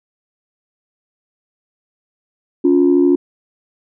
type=tone pair together; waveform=sine; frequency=280.5 / 353.4 Hz; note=C#4 / F4; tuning=+21 / +21 cents; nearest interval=major third; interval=400 cents; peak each=-11 dBFS; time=2.64-3.16 s; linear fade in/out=10 ms; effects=tanh soft clip ceiling -3 dBFS